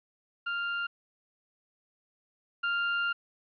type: tone pair in turn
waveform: 35% pulse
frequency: 1396.9 / 1396.9 Hz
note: F6 / F6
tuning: 0 / 0 cents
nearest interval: unison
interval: 0 cents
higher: neither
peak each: -28 / -25 dBFS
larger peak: second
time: 0.46-0.87 / 2.63-3.13 s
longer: second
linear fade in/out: 10 ms
effects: resampled to 11025 Hz + 11-bit